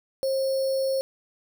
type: tone with sample-and-hold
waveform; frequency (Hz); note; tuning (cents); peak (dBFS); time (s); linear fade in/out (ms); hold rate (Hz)
sine; 535; C5; +38; -22; 0.23-1.01; 0; 4900
effects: none